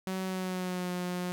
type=tone with pitch glide; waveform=sawtooth; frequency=188.1 to 179.29 Hz; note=F#3 to F3; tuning=+29 to +46 cents; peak=-28 dBFS; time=0.07-1.32 s; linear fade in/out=0 ms; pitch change=-83 cents; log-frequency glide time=0.24-0.91 s; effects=none